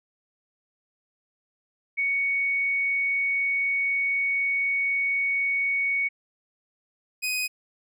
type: tone pair in turn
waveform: sine / sawtooth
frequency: 2229 / 2502 Hz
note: C#7 / D#7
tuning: +9 / +9 cents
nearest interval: major second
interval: 200 cents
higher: second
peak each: -22 / -22 dBFS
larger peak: neither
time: 1.97-6.09 / 7.22-7.48 s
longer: first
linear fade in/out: 20 ms
effects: none